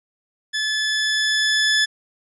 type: tone with level ramp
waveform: 20% pulse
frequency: 1728 Hz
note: A6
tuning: 32 cents flat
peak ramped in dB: -16 to -10 dBFS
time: 0.53-1.86 s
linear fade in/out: 20 ms
effects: resampled to 24000 Hz